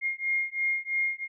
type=beating tone pair; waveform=sine; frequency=2131 / 2134 Hz; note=C7 / C7; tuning=+31 / +34 cents; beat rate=3 Hz; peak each=-29 dBFS; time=0.01-1.28 s; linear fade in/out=50 ms; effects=none

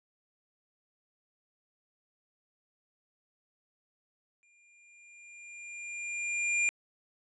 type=tone with exponential growth; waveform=square; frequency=2400 Hz; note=D7; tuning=37 cents sharp; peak=-25 dBFS; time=4.43-6.69 s; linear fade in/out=0 ms; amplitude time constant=490 ms; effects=resampled to 22050 Hz

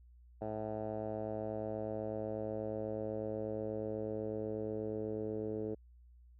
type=tone with low-pass filter sweep; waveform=10% pulse; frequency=108.2 Hz; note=A2; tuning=29 cents flat; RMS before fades=-39 dBFS; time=0.41-5.75 s; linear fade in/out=10 ms; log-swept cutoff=720 to 430 Hz; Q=3.1; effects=added 60 Hz sine -57 dBFS peak until 6.39 s

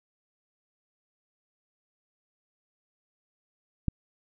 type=click; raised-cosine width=5 ms; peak=-13 dBFS; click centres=3.883 s; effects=none

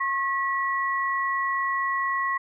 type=tone pair together; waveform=sine; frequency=1086 / 1935 Hz; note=C#6 / B6; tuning=-36 / -36 cents; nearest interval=minor seventh; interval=1000 cents; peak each=-25 / -27 dBFS; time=0-2.38 s; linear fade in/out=10 ms; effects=none

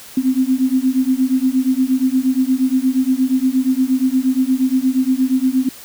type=beating tone pair; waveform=sine; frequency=255.7 / 264.2 Hz; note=C4 / C4; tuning=-40 / +17 cents; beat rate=8.5 Hz; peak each=-16 dBFS; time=0.17-5.69 s; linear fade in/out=5 ms; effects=white hiss -38 dBFS RMS until 5.84 s

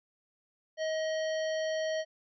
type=harmonic tone with a mistuned harmonic; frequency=632 Hz; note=D#5; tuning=27 cents sharp; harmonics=1 / 3 / 5 / 7 / 9; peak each=-30 / -40 / -44 / -47 / -49 dBFS; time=0.77-2.05 s; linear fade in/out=50 ms; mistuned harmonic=5; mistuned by=-17 cents; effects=none

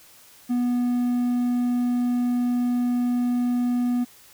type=tone; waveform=triangle; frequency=244.5 Hz; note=B3; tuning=17 cents flat; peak=-18 dBFS; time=0.49-4.05 s; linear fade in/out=20 ms; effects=white hiss -51 dBFS RMS until 4.33 s

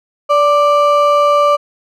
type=ring-modulated tone; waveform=triangle; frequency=880 Hz; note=A5; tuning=in tune; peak=-3 dBFS; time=0.29-1.57 s; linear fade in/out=20 ms; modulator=299 Hz; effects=none

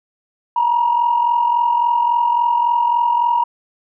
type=tone pair together; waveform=sine; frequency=914 / 957.6 Hz; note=A#5 / A#5; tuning=-34 / +46 cents; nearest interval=minor second; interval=80 cents; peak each=-19 / -13 dBFS; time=0.56-3.44 s; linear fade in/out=5 ms; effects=tanh soft clip ceiling -7 dBFS

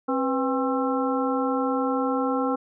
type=harmonic tone with a mistuned harmonic; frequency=267 Hz; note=C4; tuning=35 cents sharp; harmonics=1 / 2 / 3 / 4 / 5; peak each=-25 / -27 / -30 / -32 / -31 dBFS; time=0.08-2.56 s; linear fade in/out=10 ms; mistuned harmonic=2; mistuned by=-120 cents; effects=none

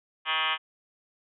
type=tone with frequency modulation; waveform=sine; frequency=2068 Hz; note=C7; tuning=21 cents flat; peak=-24 dBFS; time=0.25-0.58 s; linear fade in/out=50 ms; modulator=160 Hz; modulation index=7.3; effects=none

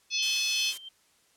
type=harmonic tone; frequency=861 Hz; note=A5; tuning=38 cents flat; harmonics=3 / 4 / 5 / 6 / 7; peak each=-31 / -32 / -33 / -34 / -34 dBFS; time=0.1-0.74 s; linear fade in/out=50 ms
type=tone with tremolo; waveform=sine; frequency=3136 Hz; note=G7; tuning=in tune; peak=-32 dBFS; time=0.18-0.89 s; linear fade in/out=10 ms; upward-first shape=sine; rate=2.8 Hz; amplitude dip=80%
type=noise; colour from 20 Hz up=blue; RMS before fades=-36 dBFS; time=0.22-0.78 s; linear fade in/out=10 ms
effects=white hiss -65 dBFS RMS until 1.36 s + low-pass 10000 Hz 12 dB/octave

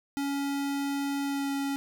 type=tone with pitch glide; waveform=square; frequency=280.1 to 277.7 Hz; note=C#4 to C#4; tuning=+18 to +3 cents; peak=-29 dBFS; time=0.17-1.76 s; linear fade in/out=0 ms; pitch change=-15 cents; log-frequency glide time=1.24-1.52 s; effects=none

